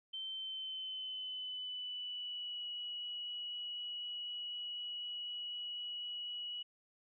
sine tone with pitch glide, 3100 to 2926 Hz, G7 to F#7, -20 to -20 cents, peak -40 dBFS, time 0.13-6.63 s, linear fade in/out 10 ms, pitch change -100 cents, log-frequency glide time 0.31-2.65 s, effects none

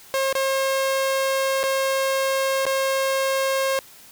sawtooth tone with dropouts, 537 Hz, C5, 45 cents sharp, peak -16 dBFS, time 0.14-3.79 s, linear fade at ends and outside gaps 0 ms, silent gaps 0.327-0.352 / 1.631-1.638 / 2.654-2.665 s, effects white hiss -47 dBFS RMS until 4.11 s

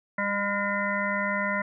harmonic tone with a mistuned harmonic, 202.6 Hz, G#3, 43 cents flat, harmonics 1 / 3 / 5 / 7 / 9 / 10, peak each -32 / -32 / -32 / -32 / -32 / -32 dBFS, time 0.18-1.62 s, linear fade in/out 5 ms, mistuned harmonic 1, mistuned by -18 cents, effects none

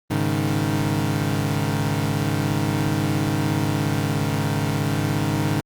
25% pulse chord, Ab suspended fourth, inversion none, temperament equal, 103.83 / 138.59 / 155.56 Hz, Ab2 / Db3 / Eb3, 0 / 0 / 0 cents, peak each -21 dBFS, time 0.1-5.61 s, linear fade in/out 10 ms, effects Opus 32 kbps

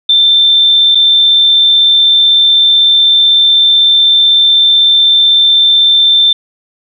sine tone with dropouts, 3562 Hz, A7, 21 cents sharp, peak -4 dBFS, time 0.09-6.33 s, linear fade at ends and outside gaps 5 ms, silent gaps 0.949-0.953 s, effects none

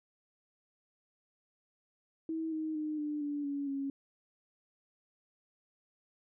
sine tone with pitch steps, 322.2 / 313.9 / 305.9 / 298 / 290.4 / 282.9 / 275.7 Hz, E4 / D#4 / D#4 / D4 / D4 / C#4 / C#4, -39 / +15 / -29 / +25 / -19 / +35 / -9 cents, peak -33 dBFS, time 2.29-3.9 s, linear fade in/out 2 ms, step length 230 ms, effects none

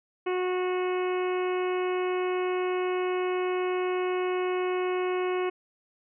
harmonic tone, 365.6 Hz, F#4, 21 cents flat, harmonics 1 / 2 / 3 / 4 / 5 / 6 / 7 / 8, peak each -26 / -36 / -36 / -43 / -45 / -41 / -42 / -47 dBFS, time 0.26-5.5 s, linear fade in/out 10 ms, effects none

